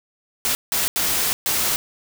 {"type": "noise bursts at uneven times", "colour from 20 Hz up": "white", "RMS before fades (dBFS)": -21, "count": 4, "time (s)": [[0.45, 0.55], [0.72, 0.88], [0.96, 1.33], [1.46, 1.76]], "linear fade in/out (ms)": 0, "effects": []}